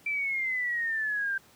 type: exponential sweep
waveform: sine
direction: down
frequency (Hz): 2349 to 1568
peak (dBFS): -27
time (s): 0.06-1.38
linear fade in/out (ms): 5
effects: pink hiss -58 dBFS RMS until 1.55 s + high-pass 100 Hz 12 dB/octave